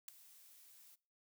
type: noise with ADSR envelope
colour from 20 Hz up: blue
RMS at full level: -42 dBFS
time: 0.08-0.96 s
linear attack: 4 ms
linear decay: 5 ms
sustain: -20 dB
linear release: 17 ms
effects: noise-tail reverb RT60 0.4 s tail -22 dB re dry